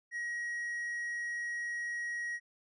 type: tone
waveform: triangle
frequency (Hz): 1898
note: A#6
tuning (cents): +31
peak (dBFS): -33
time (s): 0.11-2.4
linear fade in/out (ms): 50
effects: resampled to 24000 Hz